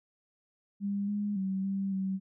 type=tone with pitch steps; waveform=sine; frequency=200.7 / 205.8 / 191.4 / 195.3 / 191.3 Hz; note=G3 / G#3 / G3 / G3 / G3; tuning=+41 / -16 / -41 / -6 / -42 cents; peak=-29 dBFS; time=0.8-2.2 s; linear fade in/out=50 ms; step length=280 ms; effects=none